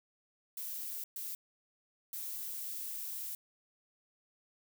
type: noise bursts at uneven times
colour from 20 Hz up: violet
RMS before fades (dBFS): -41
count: 3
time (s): 0.57-1.04 / 1.16-1.35 / 2.13-3.35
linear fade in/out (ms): 2
effects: none